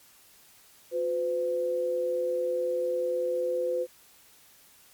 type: tone pair together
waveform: sine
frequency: 358.2 / 507.4 Hz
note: F4 / B4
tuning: +44 / +47 cents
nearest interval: tritone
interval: 603 cents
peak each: -33 / -26 dBFS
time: 0.91-3.87 s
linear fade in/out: 50 ms
effects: white hiss -57 dBFS RMS until 4.93 s + MP3 96 kbps